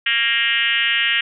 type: tone with frequency modulation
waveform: sine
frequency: 2360 Hz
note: D7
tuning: 8 cents sharp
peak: -15 dBFS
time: 0.06-1.21 s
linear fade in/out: 5 ms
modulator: 244 Hz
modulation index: 3.1
effects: none